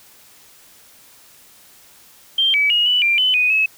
sine tone with pitch steps, 3162 / 2289 / 2878 / 2966 / 2376 / 3023 / 2487 / 2579 Hz, G7 / D7 / F#7 / F#7 / D7 / F#7 / D#7 / E7, +14 / -45 / -49 / +4 / +20 / +36 / -1 / -39 cents, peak -13 dBFS, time 2.38-3.66 s, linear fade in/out 5 ms, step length 160 ms, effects white hiss -48 dBFS RMS until 3.77 s

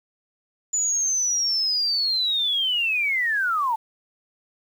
sine linear sweep, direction down, 7010 to 864 Hz, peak -20 dBFS, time 0.73-3.76 s, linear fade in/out 10 ms, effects 8-bit

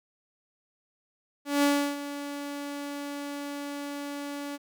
sawtooth tone with ADSR envelope, 286 Hz, D4, 46 cents flat, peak -16 dBFS, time 1.45-4.58 s, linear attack 180 ms, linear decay 330 ms, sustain -14 dB, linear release 32 ms, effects none

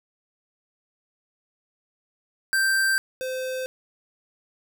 square tone pair in turn, 1568 / 516.5 Hz, G6 / C5, 0 / -22 cents, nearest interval octave + perfect fifth, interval 1922 cents, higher first, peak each -20 / -28 dBFS, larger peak first, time 2.53-2.98 / 3.21-3.66 s, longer neither, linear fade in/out 0 ms, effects none

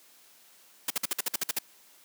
white noise bursts, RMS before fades -28 dBFS, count 10, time 0.88-1.588 s, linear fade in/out 5 ms, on 24 ms, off 52 ms, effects white hiss -58 dBFS RMS until 2.04 s + high-pass 200 Hz 12 dB/octave

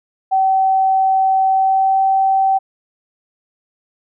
sine tone with pitch glide, 766 to 771.8 Hz, G5 to G5, -40 to -27 cents, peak -11 dBFS, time 0.31-2.59 s, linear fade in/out 20 ms, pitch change +13 cents, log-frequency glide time 1.49-2.04 s, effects none

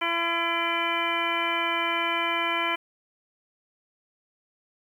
harmonic tone, 337.4 Hz, E4, 40 cents sharp, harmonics 1 / 2 / 3 / 4 / 5 / 6 / 7 / 9, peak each -35 / -34 / -29 / -33 / -35 / -34 / -29 / -33 dBFS, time 0.01-2.76 s, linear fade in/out 10 ms, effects 9-bit

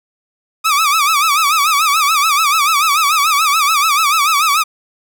sawtooth tone with vibrato, 1216 Hz, D#6, 40 cents flat, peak -7 dBFS, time 0.64-4.64 s, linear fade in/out 20 ms, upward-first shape sine, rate 6.9 Hz, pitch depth 140 cents each way, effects none

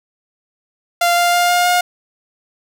sawtooth tone with pitch steps, 694 / 698.8 / 703.7 / 708.6 / 713.5 Hz, F5 / F5 / F5 / F5 / F5, -11 / +1 / +13 / +25 / +37 cents, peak -8 dBFS, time 1.01-1.81 s, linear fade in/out 5 ms, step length 160 ms, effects none

